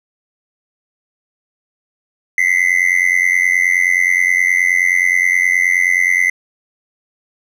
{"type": "tone with amplitude modulation", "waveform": "triangle", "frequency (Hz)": 2048, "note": "C7", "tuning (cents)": -38, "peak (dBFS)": -5, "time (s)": [2.38, 6.3], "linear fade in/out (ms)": 2, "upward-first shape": "sine", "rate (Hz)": 89.5, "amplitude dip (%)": 100, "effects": []}